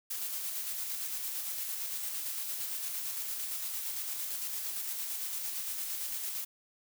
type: noise with tremolo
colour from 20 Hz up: blue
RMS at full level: -36 dBFS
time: 0.1-6.45 s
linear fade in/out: 10 ms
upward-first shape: square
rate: 8.8 Hz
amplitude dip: 25%
effects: none